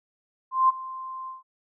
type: tone with ADSR envelope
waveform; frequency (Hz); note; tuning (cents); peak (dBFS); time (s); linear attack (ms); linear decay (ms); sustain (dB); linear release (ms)
sine; 1045; C6; -2; -14; 0.51-1.43; 180; 19; -19; 150
effects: none